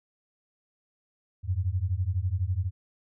sine beating tone pair, 86.4 / 98.4 Hz, F2 / G2, -18 / +7 cents, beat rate 12 Hz, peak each -28 dBFS, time 1.43-2.71 s, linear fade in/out 50 ms, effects none

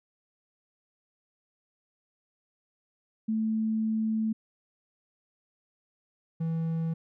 sine / triangle tone pair in turn, 220 / 163.38 Hz, A3 / E3, 0 / -15 cents, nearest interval perfect fourth, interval 515 cents, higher first, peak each -25 dBFS, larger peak neither, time 3.28-4.33 / 6.4-6.94 s, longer first, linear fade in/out 10 ms, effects none

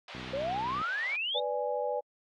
white band-pass noise, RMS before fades -46 dBFS, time 0.08-1.16 s, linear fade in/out 2 ms, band 560 to 3600 Hz, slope 24 dB/octave
click train, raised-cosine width 3 ms, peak -31 dBFS, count 43, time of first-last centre 0.15-0.815 s, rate 63.2 Hz
sine exponential sweep, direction up, 523.3 to 3729 Hz, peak -30 dBFS, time 0.33-1.4 s, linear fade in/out 5 ms
sine chord, G# diminished, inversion first, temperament equal, 493.9 / 587.3 / 830.6 Hz, B4 / D5 / G#5, 0 / 0 / 0 cents, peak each -33 / -33 / -35 dBFS, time 1.34-2.01 s, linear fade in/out 20 ms
effects high-pass 100 Hz 12 dB/octave + AAC 32 kbps

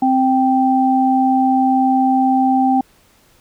sine tone pair together, 261.3 / 783 Hz, C4 / G5, -2 / -2 cents, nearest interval octave + perfect fifth, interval 1900 cents, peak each -14 dBFS, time 0.02-2.81 s, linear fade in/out 5 ms, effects pink hiss -53 dBFS RMS until 3.4 s

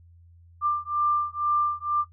sine beating tone pair, 1187 / 1189.1 Hz, D6 / D6, +18 / +21 cents, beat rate 2.1 Hz, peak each -25 dBFS, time 0.61-2.05 s, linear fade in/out 50 ms, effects noise-tail reverb RT60 0.1 s tail -20 dB re dry + added 85 Hz sine -50 dBFS peak until 2.12 s

